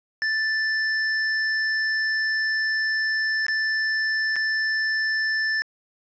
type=tone with dropouts; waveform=square; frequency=1760 Hz; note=A6; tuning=in tune; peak=-22 dBFS; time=0.22-5.62 s; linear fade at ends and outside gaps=0 ms; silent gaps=3.466-3.483 / 4.358-4.364 s; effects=resampled to 16000 Hz + 9-bit